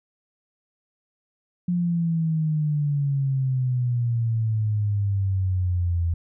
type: exponential sweep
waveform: sine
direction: down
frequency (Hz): 178.2 to 83.5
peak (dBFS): -20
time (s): 1.68-6.14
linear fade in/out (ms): 5
effects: none